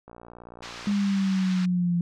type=click train; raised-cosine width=1 ms; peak=-30 dBFS; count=50; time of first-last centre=0.08-0.912 s; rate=58.9 Hz
type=band-pass noise; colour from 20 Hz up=pink; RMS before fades=-41 dBFS; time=0.62-1.66 s; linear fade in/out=10 ms; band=970 to 5900 Hz; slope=24 dB/octave
type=exponential sweep; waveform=sine; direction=down; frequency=204.7 to 171.7 Hz; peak=-21 dBFS; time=0.87-2.01 s; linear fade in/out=2 ms
effects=none